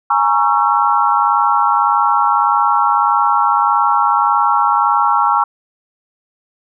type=chord; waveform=sine; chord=A# half-diminished seventh; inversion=third; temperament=equal with one note detuned; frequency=830.6 / 932.3 / 1108.7 / 1347 Hz; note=G#5 / A#5 / C#6 / E6; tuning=0 / 0 / 0 / +37 cents; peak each=-16 dBFS; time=0.1-5.44 s; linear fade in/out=5 ms; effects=none